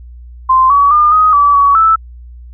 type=tone with pitch steps; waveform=sine; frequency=1042 / 1134 / 1207 / 1254 / 1151 / 1129 / 1316 Hz; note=C6 / C#6 / D6 / D#6 / D6 / C#6 / E6; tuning=-7 / +39 / +47 / +13 / -35 / +31 / -3 cents; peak=-5 dBFS; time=0.49-1.96 s; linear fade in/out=10 ms; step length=210 ms; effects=added 60 Hz sine -30 dBFS peak until 2.53 s